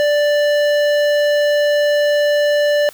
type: tone with hard clipping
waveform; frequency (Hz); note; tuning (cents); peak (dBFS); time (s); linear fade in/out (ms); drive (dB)
triangle; 587.3; D5; 0; -14; 0-2.89; 0; 18
effects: white hiss -42 dBFS RMS until 2.93 s